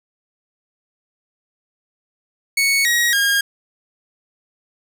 sawtooth tone with pitch steps, 2217 / 1896.9 / 1622.9 Hz, C#7 / A#6 / G#6, 0 / +30 / -40 cents, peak -11 dBFS, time 2.57-3.41 s, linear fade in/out 5 ms, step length 280 ms, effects none

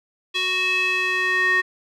square tone with band-pass filter sweep, 370 Hz, F#4, in tune, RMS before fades -21 dBFS, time 0.34-1.62 s, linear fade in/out 20 ms, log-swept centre 3100 to 1800 Hz, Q 4.7, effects none

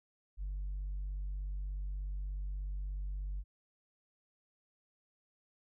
sine tone, 48.33 Hz, G1, 24 cents flat, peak -34 dBFS, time 0.37-3.44 s, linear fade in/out 50 ms, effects tanh soft clip ceiling -34 dBFS

